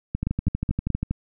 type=two click trains; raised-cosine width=5 ms; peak=-12 / -11 dBFS; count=13 / 4; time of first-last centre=0.15-1.11 / 0.27-0.903 s; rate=12.5 / 4.74 Hz; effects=none